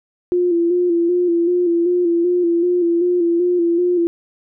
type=tone with vibrato; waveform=sine; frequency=347.6 Hz; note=F4; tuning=8 cents flat; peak=-13 dBFS; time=0.32-4.07 s; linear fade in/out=0 ms; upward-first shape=square; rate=2.6 Hz; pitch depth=40 cents each way; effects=none